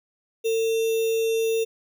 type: tone with sample-and-hold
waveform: sine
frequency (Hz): 450.9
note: A4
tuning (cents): +42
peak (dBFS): -20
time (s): 0.44-1.65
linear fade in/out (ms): 20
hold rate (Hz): 3150
effects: none